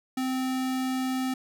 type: tone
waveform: square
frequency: 259.3 Hz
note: C4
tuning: 15 cents flat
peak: -27 dBFS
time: 0.17-1.34 s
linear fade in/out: 5 ms
effects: none